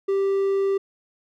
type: tone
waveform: triangle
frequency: 392 Hz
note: G4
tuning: in tune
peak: -17 dBFS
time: 0.08-0.78 s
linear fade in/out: 10 ms
effects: none